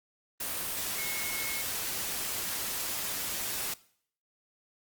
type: tone in noise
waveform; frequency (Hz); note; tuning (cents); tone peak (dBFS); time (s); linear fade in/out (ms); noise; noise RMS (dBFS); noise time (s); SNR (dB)
sine; 2178; C#7; -31; -37; 0.98-1.62; 5; white; -34; 0.4-3.74; -6
effects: noise-tail reverb RT60 0.6 s tail -20 dB re dry + Opus 32 kbps